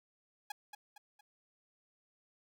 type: tone with echo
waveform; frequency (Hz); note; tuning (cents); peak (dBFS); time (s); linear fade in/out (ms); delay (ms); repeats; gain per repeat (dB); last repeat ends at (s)
sawtooth; 830; G#5; -1; -35; 0.5-0.52; 5; 230; 3; -7; 1.21
effects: none